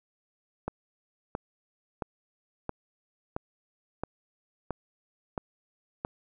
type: click train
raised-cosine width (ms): 1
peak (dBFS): -17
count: 9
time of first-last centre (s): 0.68-6.049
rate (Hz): 1.49
effects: none